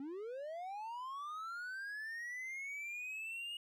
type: linear sweep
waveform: triangle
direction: up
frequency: 262.5 to 2876 Hz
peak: -40 dBFS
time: 0-3.57 s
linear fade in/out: 2 ms
effects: none

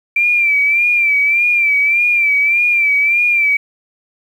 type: tone with vibrato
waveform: sine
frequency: 2349 Hz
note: D7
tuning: in tune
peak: -10 dBFS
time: 0.16-3.57 s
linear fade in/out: 5 ms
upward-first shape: sine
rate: 1.7 Hz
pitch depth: 63 cents each way
effects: 7-bit

